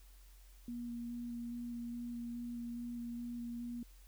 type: tone with vibrato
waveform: sine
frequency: 237.7 Hz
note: A#3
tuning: 34 cents sharp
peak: -40 dBFS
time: 0.68-3.83 s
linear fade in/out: 2 ms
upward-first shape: square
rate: 2.4 Hz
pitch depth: 10 cents each way
effects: added 45 Hz sine -56 dBFS peak until 4.07 s + white hiss -67 dBFS RMS until 4.07 s